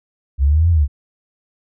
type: exponential two-way sweep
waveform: sine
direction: up then down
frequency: 65.41 to 87.31 to 67.3 Hz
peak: -10 dBFS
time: 0.38-0.88 s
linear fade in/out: 50 ms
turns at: 0.7 s
effects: none